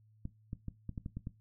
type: clicks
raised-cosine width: 5 ms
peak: -27 dBFS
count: 8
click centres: 0.254 / 0.531 / 0.683 / 0.893 / 0.978 / 1.061 / 1.17 / 1.271 s
effects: noise-tail reverb RT60 0.2 s tail -17 dB re dry + added 108 Hz sine -62 dBFS peak until 1.4 s